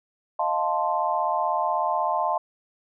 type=chord; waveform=sine; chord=F dominant seventh; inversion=third; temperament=equal; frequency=622.3 / 698.5 / 880 / 1046.5 Hz; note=Eb5 / F5 / A5 / C6; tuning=0 / 0 / 0 / 0 cents; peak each=-29 / -27 / -26 / -27 dBFS; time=0.39-2.38 s; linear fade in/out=5 ms; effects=none